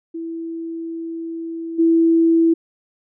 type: tone with level steps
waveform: sine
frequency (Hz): 330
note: E4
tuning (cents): +2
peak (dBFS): -25 / -11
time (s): 0.14-2.54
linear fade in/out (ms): 10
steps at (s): 1.78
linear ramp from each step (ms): 20
effects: none